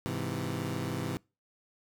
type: chord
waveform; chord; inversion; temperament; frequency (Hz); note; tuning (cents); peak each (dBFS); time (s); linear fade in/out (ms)
20% pulse; Ab augmented; none; equal; 103.83 / 130.81 / 164.81; Ab2 / C3 / E3; 0 / 0 / 0; -33 / -31 / -32; 0.06-1.17; 0
effects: noise-tail reverb RT60 0.3 s tail -26 dB re dry